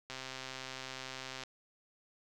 click train, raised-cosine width 0.2 ms, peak -25 dBFS, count 176, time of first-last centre 0.1-1.436 s, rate 131 Hz, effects none

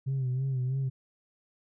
sine tone with vibrato, 130.81 Hz, C3, in tune, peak -25 dBFS, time 0.06-0.9 s, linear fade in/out 20 ms, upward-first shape sine, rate 3.1 Hz, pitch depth 66 cents each way, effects tanh soft clip ceiling -25 dBFS

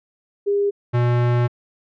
sine / square tone pair in turn, 404.3 / 121.04 Hz, G#4 / B2, -46 / -34 cents, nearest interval octave + major sixth, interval 2088 cents, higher first, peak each -16 dBFS, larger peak neither, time 0.46-0.71 / 0.93-1.48 s, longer second, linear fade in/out 20 ms, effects low-pass 2000 Hz 12 dB/octave

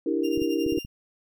sine chord, E half-diminished seventh, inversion third, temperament equal, 293.7 / 329.6 / 392 / 466.2 Hz, D4 / E4 / G4 / Bb4, 0 / 0 / 0 / 0 cents, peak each -28 / -26 / -30 / -30 dBFS, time 0.06-0.79 s, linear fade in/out 5 ms
30% pulse tone with tremolo, 2794 Hz, F7, in tune, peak -32 dBFS, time 0.23-0.86 s, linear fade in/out 20 ms, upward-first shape sine, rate 11 Hz, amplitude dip 75%
clicks, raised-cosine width 5 ms, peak -25 dBFS, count 6, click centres 0.376 / 0.419 / 0.664 / 0.724 / 0.775 / 0.849 s
effects none

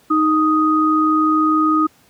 sine tone pair together, 311.1 / 1246.7 Hz, D#4 / D#6, 0 / +3 cents, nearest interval 2 octaves, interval 2403 cents, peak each -15 dBFS, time 0.1-1.87 s, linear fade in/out 10 ms, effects pink hiss -53 dBFS RMS until 2.09 s + high-pass 100 Hz 12 dB/octave

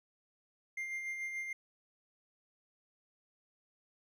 triangle tone with tremolo, 2100 Hz, C7, 6 cents sharp, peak -34 dBFS, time 0.77-1.53 s, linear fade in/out 5 ms, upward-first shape sine, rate 6.9 Hz, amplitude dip 40%, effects none

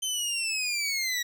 20% pulse linear sweep, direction down, 3100 to 1907 Hz, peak -22 dBFS, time 0.02-1.23 s, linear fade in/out 10 ms, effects none

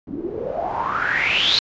white noise with low-pass filter sweep, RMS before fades -22 dBFS, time 0.07-1.59 s, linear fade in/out 2 ms, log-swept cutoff 250 to 4200 Hz, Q 9.2, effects resampled to 16000 Hz

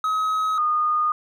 triangle / sine tone pair in turn, 1273 / 1226.7 Hz, D#6 / D#6, +39 / -25 cents, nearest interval minor second, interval 64 cents, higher first, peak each -18 dBFS, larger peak neither, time 0.04-0.58 / 0.58-1.12 s, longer neither, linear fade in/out 2 ms, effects none

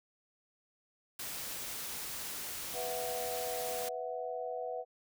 white noise, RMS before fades -41 dBFS, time 1.19-3.89 s, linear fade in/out 5 ms
sine chord, B suspended fourth, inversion none, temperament equal, 493.9 / 659.3 / 740 Hz, B4 / E5 / F#5, 0 / 0 / 0 cents, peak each -39 / -41 / -41 dBFS, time 2.73-4.85 s, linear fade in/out 50 ms
effects none

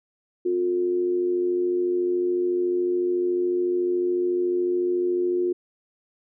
sine tone with amplitude modulation, 356.9 Hz, F4, 38 cents sharp, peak -18 dBFS, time 0.45-5.53 s, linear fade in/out 10 ms, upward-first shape sine, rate 93.9 Hz, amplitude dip 50%, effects none

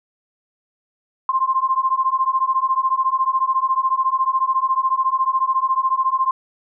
sine beating tone pair, 1046.5 / 1060.5 Hz, C6 / C6, 0 / +23 cents, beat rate 14 Hz, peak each -19 dBFS, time 1.29-6.31 s, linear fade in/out 2 ms, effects none

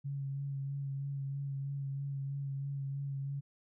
sine tone with vibrato, 138.59 Hz, C#3, in tune, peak -35 dBFS, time 0.04-3.41 s, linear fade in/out 20 ms, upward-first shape sine, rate 3.1 Hz, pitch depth 21 cents each way, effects none

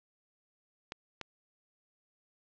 clicks, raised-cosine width 0.2 ms, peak -21 dBFS, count 2, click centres 0.921 / 1.213 s, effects low-pass 5000 Hz 12 dB/octave

